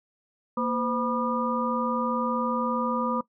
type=tone cluster; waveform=sine; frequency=233.1 / 511 / 975 / 1210 Hz; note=A#3 / C5 / B5 / D#6; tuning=0 / -41 / -23 / -49 cents; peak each=-28 / -31 / -31 / -30 dBFS; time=0.57-3.21 s; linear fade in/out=5 ms; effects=noise-tail reverb RT60 0.1 s tail -19 dB re dry